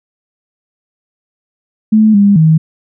sine tone with pitch steps, 216.7 / 201.7 / 158.7 Hz, A3 / G3 / D#3, -26 / +50 / +35 cents, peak -4 dBFS, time 1.92-2.58 s, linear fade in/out 10 ms, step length 220 ms, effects none

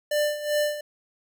square tone with tremolo, 594 Hz, D5, 20 cents sharp, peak -21 dBFS, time 0.11-0.81 s, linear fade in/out 5 ms, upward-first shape sine, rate 2.6 Hz, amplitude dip 75%, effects none

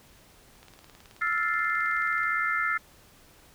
click train, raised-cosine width 0.2 ms, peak -33 dBFS, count 31, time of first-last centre 0.63-2.234 s, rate 18.7 Hz
sine chord, F major seventh, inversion third, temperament equal, 1318.5 / 1396.9 / 1760 / 2093 Hz, E6 / F6 / A6 / C7, 0 / 0 / 0 / 0 cents, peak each -30 dBFS, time 1.21-2.78 s, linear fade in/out 10 ms
effects pink hiss -56 dBFS RMS until 3.54 s

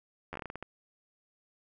slowing click train, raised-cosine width 0.5 ms, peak -24 dBFS, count 10, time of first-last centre 0.33-0.626 s, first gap 11 ms, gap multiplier 1.26, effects none

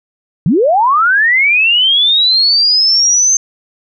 sine linear sweep, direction up, 133.2 to 6320 Hz, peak -7 dBFS, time 0.46-3.37 s, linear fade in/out 2 ms, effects none

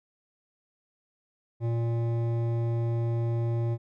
sine tone with hard clipping, 116.54 Hz, A#2, in tune, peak -27 dBFS, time 1.6-3.78 s, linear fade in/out 50 ms, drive 12 dB, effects none

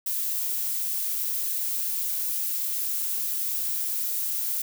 violet noise, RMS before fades -28 dBFS, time 0.06-4.62 s, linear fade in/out 5 ms, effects none

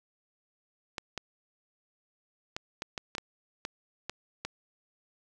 clicks, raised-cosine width 0.2 ms, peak -17 dBFS, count 10, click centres 0.982 / 1.177 / 2.565 / 2.821 / 2.978 / 3.151 / 3.182 / 3.651 / 4.096 / 4.45 s, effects none

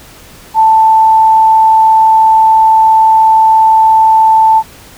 sine tone, 883 Hz, A5, 6 cents sharp, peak -3 dBFS, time 0.54-4.63 s, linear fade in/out 50 ms, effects pink hiss -36 dBFS RMS until 4.97 s

